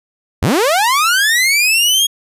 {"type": "linear sweep", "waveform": "sawtooth", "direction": "up", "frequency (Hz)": [56.3, 3316], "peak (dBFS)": -7, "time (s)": [0.42, 2.07], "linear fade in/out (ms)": 10, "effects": ["resampled to 32000 Hz"]}